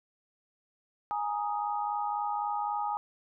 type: chord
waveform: sine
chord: Ab suspended second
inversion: none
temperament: just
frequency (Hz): 830.6 / 934.4 / 1245.9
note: Ab5 / Bb5 / Eb6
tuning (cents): 0 / +4 / +2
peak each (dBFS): -31 / -36 / -36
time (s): 1.11-2.97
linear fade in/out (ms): 0
effects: none

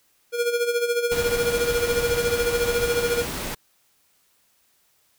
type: tone with tremolo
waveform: square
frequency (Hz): 476.6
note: A#4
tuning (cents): +38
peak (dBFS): -19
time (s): 0.32-3.26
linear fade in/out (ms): 50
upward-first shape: sine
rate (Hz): 14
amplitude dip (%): 65
type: noise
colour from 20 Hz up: pink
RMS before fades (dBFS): -30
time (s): 1.11-3.55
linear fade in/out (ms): 10
effects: white hiss -64 dBFS RMS until 5.18 s

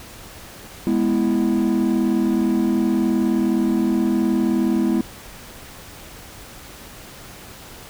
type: chord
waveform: triangle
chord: E major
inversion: first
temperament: equal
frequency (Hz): 207.7 / 246.9 / 329.6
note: G#3 / B3 / E4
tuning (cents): 0 / 0 / 0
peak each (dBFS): -18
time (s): 0.87-5.01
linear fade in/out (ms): 0
effects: tanh soft clip ceiling -9 dBFS + pink hiss -40 dBFS RMS until 7.89 s

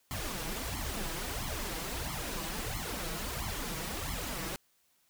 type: noise with flanger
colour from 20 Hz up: pink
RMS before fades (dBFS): -37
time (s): 0.11-4.56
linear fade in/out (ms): 0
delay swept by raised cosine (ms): 0.93 to 6.23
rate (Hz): 1.5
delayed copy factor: +1
effects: white hiss -71 dBFS RMS until 5.09 s

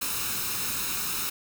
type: noise with comb filter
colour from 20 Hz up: white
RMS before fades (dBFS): -30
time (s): 0.01-1.3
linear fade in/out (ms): 10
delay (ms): 0.76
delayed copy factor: +0.6
effects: none

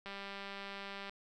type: click train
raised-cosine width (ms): 0.3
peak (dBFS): -29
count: 206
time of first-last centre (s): 0.06-1.095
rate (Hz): 198
effects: none

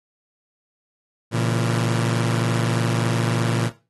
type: chord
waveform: sawtooth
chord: A# diminished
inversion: none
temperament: just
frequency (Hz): 116.54 / 139.85 / 167.82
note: A#2 / C#3 / E3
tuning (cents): 0 / +16 / +31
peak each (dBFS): -17 / -23 / -22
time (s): 1.31-3.71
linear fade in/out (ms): 50
effects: noise-tail reverb RT60 0.3 s tail -17 dB re dry + AAC 32 kbps

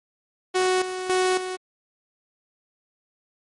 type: tone with tremolo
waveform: sawtooth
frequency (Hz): 370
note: F#4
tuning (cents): 0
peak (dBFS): -15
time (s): 0.54-1.57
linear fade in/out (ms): 20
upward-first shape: square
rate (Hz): 1.8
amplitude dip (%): 65
effects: MP3 48 kbps

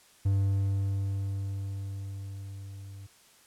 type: tone with level ramp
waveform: triangle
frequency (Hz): 98.2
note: G2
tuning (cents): +4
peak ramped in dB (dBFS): -20 to -40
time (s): 0.25-3.07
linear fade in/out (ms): 10
effects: white hiss -59 dBFS RMS until 3.46 s + low-pass 11000 Hz 12 dB/octave

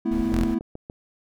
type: chord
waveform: triangle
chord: A suspended second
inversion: none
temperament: equal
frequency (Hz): 220 / 246.9 / 329.6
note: A3 / B3 / E4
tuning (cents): 0 / 0 / 0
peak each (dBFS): -24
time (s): 0.05-0.59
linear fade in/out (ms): 10
type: noise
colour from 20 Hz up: brown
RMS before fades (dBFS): -33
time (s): 0.11-0.55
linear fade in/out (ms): 10
type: click train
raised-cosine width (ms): 2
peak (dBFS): -23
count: 5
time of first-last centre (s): 0.32-0.899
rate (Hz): 6.91
type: tone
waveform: sawtooth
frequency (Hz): 43.02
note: F1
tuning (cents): -25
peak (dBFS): -19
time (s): 0.33-0.45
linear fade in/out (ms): 10
effects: none

